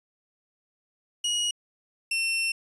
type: tone pair in turn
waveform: sawtooth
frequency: 2897 / 2700 Hz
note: F#7 / E7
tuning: -37 / +41 cents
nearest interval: minor second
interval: 122 cents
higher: first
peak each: -21 dBFS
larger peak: neither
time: 1.24-1.51 / 2.11-2.52 s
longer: second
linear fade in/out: 5 ms
effects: resampled to 24000 Hz